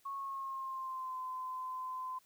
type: tone with pitch glide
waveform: sine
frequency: 1100 to 1026.3 Hz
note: C#6 to C6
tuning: -14 to -34 cents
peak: -38 dBFS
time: 0.05-2.19 s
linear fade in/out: 10 ms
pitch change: -120 cents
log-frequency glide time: 0.15-1.18 s
effects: white hiss -69 dBFS RMS until 2.25 s